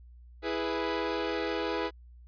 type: chord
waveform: sawtooth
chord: E major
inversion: none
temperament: equal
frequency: 329.6 / 415.3 / 493.9 Hz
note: E4 / G#4 / B4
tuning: 0 / 0 / 0 cents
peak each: -30 dBFS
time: 0.42-1.91 s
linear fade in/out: 50 ms
effects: added 60 Hz sine -49 dBFS peak until 2.27 s + resampled to 11025 Hz